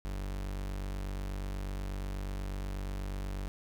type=tone; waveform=40% pulse; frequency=48.25 Hz; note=G1; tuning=27 cents flat; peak=-34 dBFS; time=0.05-3.48 s; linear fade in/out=0 ms; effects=none